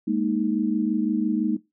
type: chord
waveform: sine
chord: Ab suspended second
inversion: none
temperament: just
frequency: 207.7 / 233.6 / 311.5 Hz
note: Ab3 / Bb3 / Eb4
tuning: 0 / +4 / +2 cents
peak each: -25 dBFS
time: 0.07-1.57 s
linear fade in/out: 10 ms
effects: noise-tail reverb RT60 0.2 s tail -18 dB re dry